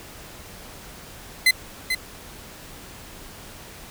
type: tone with echo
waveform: 30% pulse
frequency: 2045 Hz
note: C7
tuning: 40 cents flat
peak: -10 dBFS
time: 1.46-1.51 s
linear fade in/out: 5 ms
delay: 440 ms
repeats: 1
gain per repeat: -8 dB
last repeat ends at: 1.95 s
effects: pink hiss -42 dBFS RMS until 3.9 s